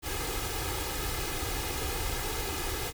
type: noise with comb filter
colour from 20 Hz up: pink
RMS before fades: -33 dBFS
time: 0.02-2.93 s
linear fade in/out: 50 ms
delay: 2.4 ms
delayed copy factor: +0.7
effects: none